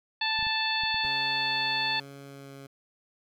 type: harmonic tone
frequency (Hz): 880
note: A5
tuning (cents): 0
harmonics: 1 / 2 / 3 / 4 / 5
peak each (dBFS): -32 / -32 / -32 / -32 / -32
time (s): 0.21-2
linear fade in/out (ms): 5
type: clicks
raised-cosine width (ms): 5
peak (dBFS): -33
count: 6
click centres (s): 0.391 / 0.427 / 0.468 / 0.836 / 0.944 / 1.05
type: tone with vibrato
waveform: 15% pulse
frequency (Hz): 138.59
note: C#3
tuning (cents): 0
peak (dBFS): -37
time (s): 1.03-2.67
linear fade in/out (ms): 10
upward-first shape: sine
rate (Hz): 1.1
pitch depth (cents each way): 11
effects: none